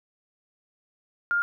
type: tone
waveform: sine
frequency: 1407 Hz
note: F6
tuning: 12 cents sharp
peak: -21 dBFS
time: 1.31-1.42 s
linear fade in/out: 0 ms
effects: none